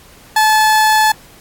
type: tone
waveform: 30% pulse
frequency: 865 Hz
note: A5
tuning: 30 cents flat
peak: -6 dBFS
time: 0.36-1.12 s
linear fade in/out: 5 ms
effects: pink hiss -43 dBFS RMS until 1.4 s + AAC 64 kbps